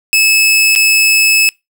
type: tone with dropouts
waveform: sawtooth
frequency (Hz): 2600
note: E7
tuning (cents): -24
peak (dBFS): -4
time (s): 0.13-1.49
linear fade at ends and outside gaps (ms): 0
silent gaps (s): 0.752-0.76
effects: noise-tail reverb RT60 0.2 s tail -25 dB re dry